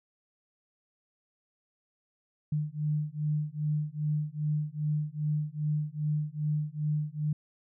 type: beating tone pair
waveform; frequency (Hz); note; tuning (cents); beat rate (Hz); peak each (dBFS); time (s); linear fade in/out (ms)
sine; 149.6 / 152.1; D3 / D#3; +32 / -39; 2.5; -31; 2.52-7.33; 5
effects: none